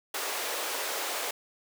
pink high-pass noise, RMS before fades -33 dBFS, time 0.14-1.31 s, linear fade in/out 5 ms, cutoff 440 Hz, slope 24 dB/octave, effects none

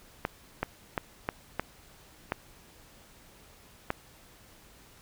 clicks, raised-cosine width 0.5 ms, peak -13 dBFS, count 7, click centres 0.251 / 0.63 / 0.978 / 1.289 / 1.596 / 2.321 / 3.904 s, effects pink hiss -56 dBFS RMS until 5.01 s

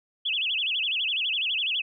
sine tone with vibrato, 2960 Hz, F#7, in tune, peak -24 dBFS, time 0.25-1.82 s, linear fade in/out 10 ms, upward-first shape sine, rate 12 Hz, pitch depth 270 cents each way, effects none

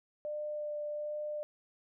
sine tone with vibrato, 597 Hz, D5, 28 cents sharp, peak -35 dBFS, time 0.25-1.43 s, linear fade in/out 0 ms, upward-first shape sine, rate 1.3 Hz, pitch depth 9 cents each way, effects none

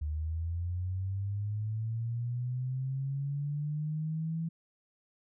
sine linear sweep, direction up, 74.1 to 165.4 Hz, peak -31 dBFS, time 0.01-4.49 s, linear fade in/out 10 ms, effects none

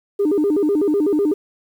sine tone with vibrato, 349.8 Hz, F4, 3 cents sharp, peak -13 dBFS, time 0.19-1.34 s, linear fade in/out 10 ms, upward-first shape square, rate 8 Hz, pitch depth 250 cents each way, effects tanh soft clip ceiling -11 dBFS + 8-bit

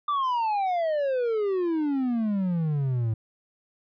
triangle exponential sweep, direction down, 1194 to 108 Hz, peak -21 dBFS, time 0.08-3.14 s, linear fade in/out 5 ms, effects resampled to 11025 Hz

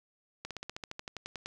slowing click train, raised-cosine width 0.2 ms, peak -22 dBFS, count 14, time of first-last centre 0.45-1.46 s, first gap 57 ms, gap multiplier 1.05, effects none

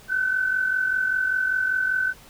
sine tone pair together, 1480 / 1525.1 Hz, F#6 / G6, 0 / -48 cents, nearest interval minor second, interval 52 cents, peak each -28 / -21 dBFS, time 0.08-2.14 s, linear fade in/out 50 ms, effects pink hiss -49 dBFS RMS until 2.29 s

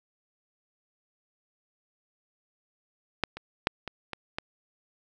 clicks, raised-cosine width 0.3 ms, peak -8 / -23 / -6 / -19 / -18 / -15 dBFS, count 6, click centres 3.237 / 3.37 / 3.671 / 3.877 / 4.133 / 4.385 s, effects none

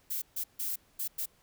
violet noise bursts at uneven times, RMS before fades -34 dBFS, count 5, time 0.1-0.22 / 0.36-0.44 / 0.59-0.76 / 0.99-1.08 / 1.18-1.26 s, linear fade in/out 10 ms, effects pink hiss -66 dBFS RMS until 1.42 s

